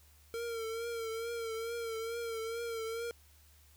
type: tone with vibrato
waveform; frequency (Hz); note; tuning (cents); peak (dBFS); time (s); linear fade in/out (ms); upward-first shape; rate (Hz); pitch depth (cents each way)
square; 457.7; A#4; -32; -37; 0.34-3.11; 0; triangle; 2.3; 54
effects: added 74 Hz sine -61 dBFS peak until 3.76 s + white hiss -65 dBFS RMS until 3.76 s